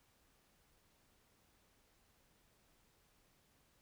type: silence
effects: pink hiss -73 dBFS RMS until 3.81 s